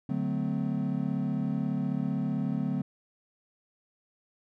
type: chord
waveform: triangle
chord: D dominant seventh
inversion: none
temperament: equal with one note detuned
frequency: 146.83 / 185 / 220 / 256.1 Hz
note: D3 / F#3 / A3 / C4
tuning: 0 / 0 / 0 / -37 cents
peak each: -31 dBFS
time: 0.09-2.82 s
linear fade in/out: 5 ms
effects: none